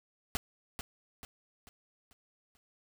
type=noise with echo; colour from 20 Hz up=pink; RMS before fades=-33 dBFS; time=0.35-0.37 s; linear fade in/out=0 ms; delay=440 ms; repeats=5; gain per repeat=-7 dB; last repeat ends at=2.57 s; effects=none